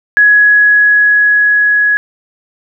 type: tone with level ramp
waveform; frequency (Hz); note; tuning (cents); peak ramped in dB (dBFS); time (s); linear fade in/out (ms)
sine; 1677; G#6; +16; -3 to -7; 0.17-1.97; 0
effects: none